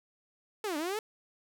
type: linear two-way sweep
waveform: sawtooth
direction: down then up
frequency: 447.3 to 285.3 to 447.3 Hz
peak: -28 dBFS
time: 0.64-0.99 s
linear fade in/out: 2 ms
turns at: 0.77 s
effects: none